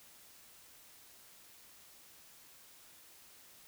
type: silence
effects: white hiss -59 dBFS RMS until 3.67 s